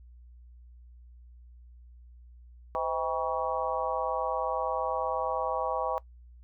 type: harmonic tone with a mistuned harmonic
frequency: 160.1 Hz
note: D#3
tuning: 50 cents sharp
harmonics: 3 / 4 / 5 / 6 / 7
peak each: -34 / -34 / -34 / -34 / -34 dBFS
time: 2.75-5.98 s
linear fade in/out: 0 ms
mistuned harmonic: 3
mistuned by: +110 cents
effects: noise-tail reverb RT60 0.1 s tail -20 dB re dry + added 60 Hz sine -49 dBFS peak until 6.43 s